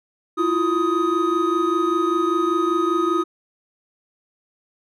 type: tone cluster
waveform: triangle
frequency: 329.5 / 354.6 / 1251 Hz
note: E4 / F4 / D#6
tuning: -1 / +26 / +9 cents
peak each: -20 dBFS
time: 0.37-3.24 s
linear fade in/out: 20 ms
effects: none

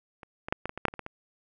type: clicks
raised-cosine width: 0.5 ms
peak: -29 / -20 / -10 / -17 / -20 / -21 / -7 / -13 / -26 / -21 / -22 dBFS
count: 11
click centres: 0.232 / 0.485 / 0.525 / 0.656 / 0.694 / 0.776 / 0.853 / 0.883 / 0.939 / 0.993 / 1.064 s
effects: none

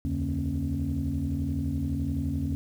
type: tone cluster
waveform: sine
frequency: 73.2 / 84.9 / 143.9 / 232.3 / 273.9 Hz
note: D2 / F2 / D3 / A#3 / C#4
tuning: -5 / -48 / -35 / -6 / -21 cents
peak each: -35 / -30 / -32 / -34 / -31 dBFS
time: 0.05-2.55 s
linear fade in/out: 0 ms
effects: tanh soft clip ceiling -19 dBFS + 9-bit

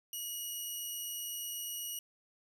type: tone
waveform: 10% pulse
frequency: 2903 Hz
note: F#7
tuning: 34 cents flat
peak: -30 dBFS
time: 0.13-1.99 s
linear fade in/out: 2 ms
effects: 11-bit

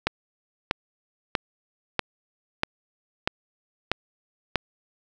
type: click train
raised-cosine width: 0.3 ms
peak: -5 dBFS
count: 8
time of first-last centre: 0.07-4.557 s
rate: 1.56 Hz
effects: none

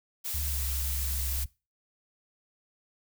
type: noise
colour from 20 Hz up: blue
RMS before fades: -34 dBFS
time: 0.24-1.45 s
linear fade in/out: 20 ms
type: tone with pitch glide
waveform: sine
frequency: 72 to 66.79 Hz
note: D2 to C2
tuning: -34 to +36 cents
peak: -31 dBFS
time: 0.34-1.46 s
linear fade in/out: 5 ms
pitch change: -130 cents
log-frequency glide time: 0.45-0.72 s
effects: noise-tail reverb RT60 0.3 s tail -22 dB re dry

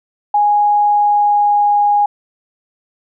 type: tone with pitch glide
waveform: sine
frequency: 828 to 823.2 Hz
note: G#5 to G#5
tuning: -5 to -16 cents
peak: -9 dBFS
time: 0.34-2.06 s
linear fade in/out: 5 ms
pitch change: -11 cents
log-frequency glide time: 0.83-1.8 s
effects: none

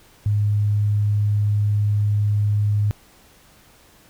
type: tone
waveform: sine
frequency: 103.83 Hz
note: G#2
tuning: in tune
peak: -16 dBFS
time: 0.26-2.91 s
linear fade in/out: 0 ms
effects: pink hiss -52 dBFS RMS until 4.09 s

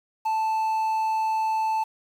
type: tone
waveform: triangle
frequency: 880 Hz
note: A5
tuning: in tune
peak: -20 dBFS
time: 0.25-1.84 s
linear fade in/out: 10 ms
effects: 8-bit

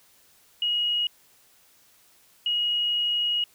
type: tone pair in turn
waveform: sine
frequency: 2892 / 2892 Hz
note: F#7 / F#7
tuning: -40 / -40 cents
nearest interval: unison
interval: 0 cents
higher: neither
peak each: -22 dBFS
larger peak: neither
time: 0.62-1.07 / 2.46-3.44 s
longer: second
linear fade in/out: 2 ms
effects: white hiss -59 dBFS RMS until 3.54 s

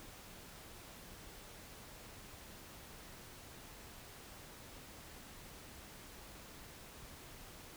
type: silence
effects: pink hiss -54 dBFS RMS until 7.76 s

